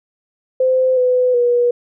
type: tone with pitch steps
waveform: sine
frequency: 516 / 502 / 483.6 Hz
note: C5 / B4 / B4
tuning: -24 / +28 / -36 cents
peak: -11 dBFS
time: 0.6-1.71 s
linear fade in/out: 5 ms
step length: 370 ms
effects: none